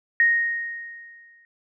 sine tone with exponential decay, 1864.7 Hz, A#6, in tune, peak -13 dBFS, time 0.2-1.45 s, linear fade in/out 1 ms, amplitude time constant 270 ms, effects none

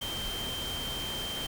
sine tone in noise, 3140 Hz, G7, 2 cents sharp, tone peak -35 dBFS, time 0.01-1.47 s, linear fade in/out 10 ms, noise pink, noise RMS -38 dBFS, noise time 0.01-1.47 s, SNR 0 dB, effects none

